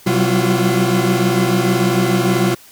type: tone cluster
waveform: 40% pulse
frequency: 127 / 185.4 / 192.1 / 339.4 / 357.6 Hz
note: B2 / F#3 / G3 / F4 / F4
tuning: +49 / +4 / -35 / -49 / +41 cents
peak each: -19 dBFS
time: 0.06-2.55 s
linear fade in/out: 10 ms
effects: white hiss -44 dBFS RMS until 2.71 s